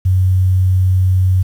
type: tone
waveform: sine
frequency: 92.9 Hz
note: F#2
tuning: 7 cents sharp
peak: -9 dBFS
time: 0.05-1.43 s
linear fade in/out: 10 ms
effects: 7-bit